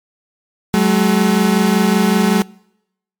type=tone pair together; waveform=35% pulse; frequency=188.4 / 213.7 Hz; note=F#3 / G#3; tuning=+32 / +50 cents; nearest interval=major second; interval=218 cents; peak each=-12 dBFS; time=0.74-2.42 s; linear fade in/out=0 ms; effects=noise-tail reverb RT60 0.8 s tail -25 dB re dry + MP3 96 kbps